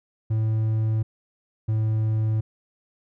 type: tone pair in turn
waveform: triangle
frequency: 110 / 109.42 Hz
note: A2 / A2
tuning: 0 / -9 cents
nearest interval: unison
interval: 9 cents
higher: first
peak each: -18 dBFS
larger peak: neither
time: 0.3-1.03 / 1.68-2.41 s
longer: neither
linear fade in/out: 10 ms
effects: none